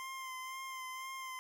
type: tone with vibrato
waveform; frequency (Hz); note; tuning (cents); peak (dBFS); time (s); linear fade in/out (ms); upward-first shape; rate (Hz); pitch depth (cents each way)
25% pulse; 1046.5; C6; 0; -38; 0-1.39; 0; sine; 2; 26
effects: none